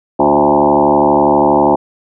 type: tone with frequency modulation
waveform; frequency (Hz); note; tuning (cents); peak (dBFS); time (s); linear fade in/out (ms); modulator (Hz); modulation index
sine; 587.3; D5; 0; -7; 0.19-1.76; 10; 72.3; 4.9
effects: none